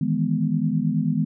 sine chord, E major seventh, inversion third, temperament equal, 155.56 / 164.81 / 207.7 / 246.9 Hz, D#3 / E3 / G#3 / B3, 0 / 0 / 0 / 0 cents, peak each -25 dBFS, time 0.01-1.25 s, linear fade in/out 5 ms, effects none

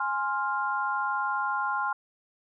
sine chord, F minor, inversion first, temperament equal with one note detuned, 830.6 / 1051.3 / 1396.9 Hz, Ab5 / C6 / F6, 0 / +8 / 0 cents, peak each -31 / -30 / -30 dBFS, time 0-1.93 s, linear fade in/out 5 ms, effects none

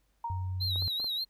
sine tone with exponential decay, 932.3 Hz, A#5, in tune, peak -30 dBFS, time 0.24-0.66 s, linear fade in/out 5 ms, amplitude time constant 91 ms
sine tone, 92.5 Hz, F#2, in tune, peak -31 dBFS, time 0.3-0.88 s, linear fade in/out 0 ms
triangle tone with vibrato, 3982 Hz, B7, 14 cents sharp, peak -29 dBFS, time 0.6-1.25 s, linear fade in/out 20 ms, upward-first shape sine, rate 5.1 Hz, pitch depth 99 cents each way
clicks, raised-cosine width 1 ms, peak -32 dBFS, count 4, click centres 0.759 / 0.823 / 1.001 / 1.044 s
effects added 50 Hz sine -70 dBFS peak until 1.29 s + pink hiss -75 dBFS RMS until 1.29 s

